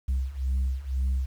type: beating tone pair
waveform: sine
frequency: 64.4 / 66.4 Hz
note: C2 / C2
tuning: -27 / +26 cents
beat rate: 2 Hz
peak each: -27 / -25 dBFS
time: 0.08-1.26 s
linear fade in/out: 10 ms
effects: tanh soft clip ceiling -21 dBFS + 9-bit